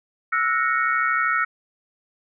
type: chord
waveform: sine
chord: F# dominant seventh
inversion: third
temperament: equal with one note detuned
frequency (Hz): 1318.5 / 1451.2 / 1864.7 / 2217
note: E6 / F#6 / A#6 / C#7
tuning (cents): 0 / -34 / 0 / 0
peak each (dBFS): -22 / -24 / -25 / -28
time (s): 0.32-1.45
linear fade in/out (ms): 10
effects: none